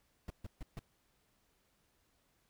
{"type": "noise bursts", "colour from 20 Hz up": "brown", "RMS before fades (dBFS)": -43, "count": 4, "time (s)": [0.28, 0.792], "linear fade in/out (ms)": 2, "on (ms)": 23, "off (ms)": 140, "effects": ["pink hiss -75 dBFS RMS until 2.49 s"]}